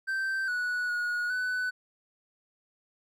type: tone with pitch steps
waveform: triangle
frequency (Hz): 1558 / 1471 / 1450 / 1500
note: G6 / F#6 / F#6 / F#6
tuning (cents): -11 / -11 / -35 / +23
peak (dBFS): -26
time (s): 0.07-1.71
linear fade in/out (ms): 20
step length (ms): 410
effects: none